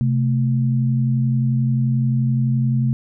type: tone pair together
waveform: sine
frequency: 130.81 / 222.3 Hz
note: C3 / A3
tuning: 0 / +18 cents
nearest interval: major sixth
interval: 918 cents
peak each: -16 / -22 dBFS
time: 0.01-2.93 s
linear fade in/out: 0 ms
effects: none